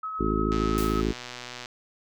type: tone with tremolo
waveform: sine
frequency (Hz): 1283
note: E6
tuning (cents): -47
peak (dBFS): -29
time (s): 0.03-1.01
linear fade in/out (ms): 5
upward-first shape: sine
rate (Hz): 8.6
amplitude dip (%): 30
type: harmonic tone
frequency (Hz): 53.5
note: A1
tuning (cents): -48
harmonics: 1 / 2 / 3 / 4 / 5 / 6 / 7 / 8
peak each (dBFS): -29 / -35 / -35 / -31 / -31 / -31 / -30 / -34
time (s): 0.19-1.13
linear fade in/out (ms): 20
type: click train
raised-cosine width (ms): 0.2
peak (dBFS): -20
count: 141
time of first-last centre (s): 0.52-1.658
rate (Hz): 123
type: noise with exponential decay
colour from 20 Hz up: white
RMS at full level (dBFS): -33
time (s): 0.78-1.13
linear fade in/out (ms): 0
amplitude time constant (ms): 76
effects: none